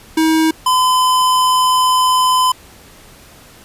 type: tone pair in turn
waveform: square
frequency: 319 / 1016.9 Hz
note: D#4 / C6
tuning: +43 / -50 cents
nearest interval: octave + minor sixth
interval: 2007 cents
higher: second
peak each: -11 dBFS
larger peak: neither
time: 0.17-0.51 / 0.66-2.52 s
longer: second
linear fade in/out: 5 ms
effects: pink hiss -42 dBFS RMS until 3.64 s + resampled to 32000 Hz